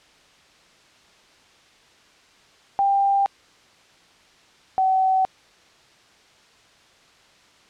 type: tone pair in turn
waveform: sine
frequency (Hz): 793 / 758.3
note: G5 / F#5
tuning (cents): +20 / +42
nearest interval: minor second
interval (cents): 78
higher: first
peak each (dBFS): -16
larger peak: neither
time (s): 2.79-3.26 / 4.78-5.25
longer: neither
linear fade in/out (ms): 0
effects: white hiss -54 dBFS RMS until 7.69 s + low-pass 5000 Hz 12 dB/octave